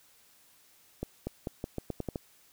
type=accelerating click train; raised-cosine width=2 ms; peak=-20 dBFS; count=9; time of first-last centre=1.03-2.158 s; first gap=240 ms; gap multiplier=0.84; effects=white hiss -62 dBFS RMS until 2.52 s